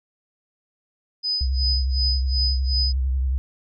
sine tone with tremolo, 5000 Hz, D#8, 8 cents sharp, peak -20 dBFS, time 1.23-2.93 s, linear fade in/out 20 ms, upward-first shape sine, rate 2.7 Hz, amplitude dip 95%
sine tone with vibrato, 65.41 Hz, C2, in tune, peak -19 dBFS, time 1.41-3.38 s, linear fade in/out 0 ms, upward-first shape triangle, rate 11 Hz, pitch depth 81 cents each way
effects none

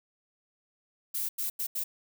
violet noise bursts at uneven times, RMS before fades -32 dBFS, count 4, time 1.14-1.29 / 1.38-1.5 / 1.59-1.67 / 1.75-1.84 s, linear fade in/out 10 ms, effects none

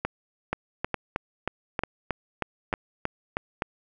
two click trains, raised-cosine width 0.5 ms, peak -11 / -11 dBFS, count 5 / 10, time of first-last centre 0.05-3.621 / 0.53-3.369 s, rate 1.12 / 3.17 Hz, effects none

